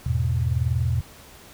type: chord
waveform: sine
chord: E major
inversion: none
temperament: equal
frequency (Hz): 82.41 / 103.83 / 123.47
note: E2 / G#2 / B2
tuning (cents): 0 / 0 / 0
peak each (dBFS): -24 / -27 / -23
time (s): 0.06-1.01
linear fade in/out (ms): 5
effects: pink hiss -47 dBFS RMS until 1.53 s